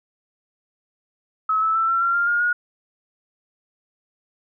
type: tone with pitch steps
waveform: sine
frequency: 1288 / 1309 / 1330.3 / 1352 / 1374.1 / 1396.5 / 1419.3 / 1442.4 Hz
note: E6 / E6 / E6 / E6 / F6 / F6 / F6 / F#6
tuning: -41 / -13 / +15 / +43 / -29 / -1 / +28 / -45 cents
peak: -17 dBFS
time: 1.49-2.53 s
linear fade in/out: 5 ms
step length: 130 ms
effects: none